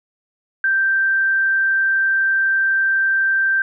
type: tone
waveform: sine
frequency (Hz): 1568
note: G6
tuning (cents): 0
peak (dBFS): -14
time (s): 0.64-3.62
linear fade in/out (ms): 2
effects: none